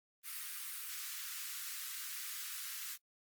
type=high-pass noise; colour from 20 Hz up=white; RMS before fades=-44 dBFS; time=0.23-2.98 s; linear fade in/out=50 ms; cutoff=1200 Hz; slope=48 dB/octave; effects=noise-tail reverb RT60 0.1 s tail -21 dB re dry + Opus 32 kbps